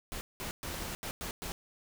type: noise bursts at uneven times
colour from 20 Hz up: pink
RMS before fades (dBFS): -39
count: 6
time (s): 0.12-0.21 / 0.4-0.51 / 0.63-0.95 / 1.03-1.11 / 1.21-1.31 / 1.42-1.52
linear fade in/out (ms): 0
effects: none